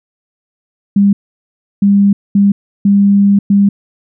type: tone bursts at uneven times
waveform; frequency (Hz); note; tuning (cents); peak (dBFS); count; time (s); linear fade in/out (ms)
sine; 200.3; G3; +38; -5; 5; 0.96-1.13 / 1.82-2.13 / 2.35-2.52 / 2.85-3.39 / 3.5-3.69; 5
effects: none